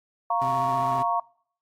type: chord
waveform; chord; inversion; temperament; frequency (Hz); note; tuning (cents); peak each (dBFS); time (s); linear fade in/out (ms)
sine; Bb minor; second; equal; 698.5 / 932.3 / 1108.7; F5 / Bb5 / Db6; 0 / 0 / 0; -26; 0.3-1.2; 5
type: tone with vibrato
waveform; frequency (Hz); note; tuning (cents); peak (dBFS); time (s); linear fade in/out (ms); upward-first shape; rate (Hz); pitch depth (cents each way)
25% pulse; 130; C3; -11; -29; 0.41-1.03; 10; triangle; 15; 50
effects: noise-tail reverb RT60 0.6 s tail -25 dB re dry + AAC 48 kbps